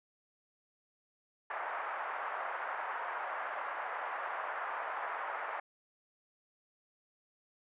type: band-pass noise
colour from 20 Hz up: pink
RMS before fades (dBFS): -39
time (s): 1.5-5.6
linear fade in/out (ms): 5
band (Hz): 710 to 1700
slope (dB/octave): 24
effects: resampled to 8000 Hz